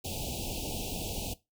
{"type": "band-stop noise", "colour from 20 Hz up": "pink", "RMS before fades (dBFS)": -36, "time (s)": [0.04, 1.34], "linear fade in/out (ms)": 10, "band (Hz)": [870, 2500], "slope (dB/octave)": 96, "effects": ["noise-tail reverb RT60 0.2 s tail -17 dB re dry"]}